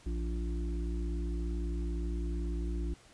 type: harmonic tone with a mistuned harmonic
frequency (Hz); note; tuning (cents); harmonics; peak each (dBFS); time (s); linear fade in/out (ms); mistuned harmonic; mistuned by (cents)
57.7; A#1; -17; 1 / 3 / 5 / 6; -32 / -43 / -44 / -44; 0.06-2.94; 5; 3; +17
effects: pink hiss -59 dBFS RMS until 3.13 s + resampled to 22050 Hz